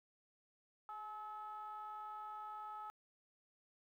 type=ring-modulated tone; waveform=triangle; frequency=220.3 Hz; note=A3; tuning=2 cents sharp; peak=-40 dBFS; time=0.89-2.9 s; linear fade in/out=0 ms; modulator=1070 Hz; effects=tanh soft clip ceiling -37 dBFS + 13-bit